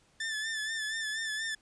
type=tone with vibrato; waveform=sawtooth; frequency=1760 Hz; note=A6; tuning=in tune; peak=-29 dBFS; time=0.2-1.55 s; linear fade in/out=5 ms; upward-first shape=sine; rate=4.2 Hz; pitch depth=46 cents each way; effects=pink hiss -66 dBFS RMS until 1.61 s + resampled to 22050 Hz